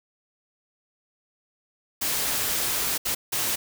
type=noise bursts at uneven times; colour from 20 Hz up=white; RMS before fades=-26 dBFS; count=3; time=2.01-2.98 / 3.05-3.15 / 3.32-3.56 s; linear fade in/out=10 ms; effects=none